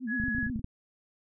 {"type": "tone with vibrato", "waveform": "sine", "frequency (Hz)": 236.9, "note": "A#3", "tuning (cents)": 28, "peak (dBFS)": -31, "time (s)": [0, 0.62], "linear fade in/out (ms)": 50, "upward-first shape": "sine", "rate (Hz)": 8.4, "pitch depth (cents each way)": 160}
{"type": "tone", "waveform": "sine", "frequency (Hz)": 1681, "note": "G#6", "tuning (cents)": 20, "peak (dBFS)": -30, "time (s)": [0.07, 0.5], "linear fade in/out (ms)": 50}
{"type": "clicks", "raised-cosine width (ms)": 5, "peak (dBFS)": -24, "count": 11, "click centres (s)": [0.2, 0.238, 0.283, 0.349, 0.384, 0.43, 0.466, 0.499, 0.56, 0.593, 0.644]}
{"effects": []}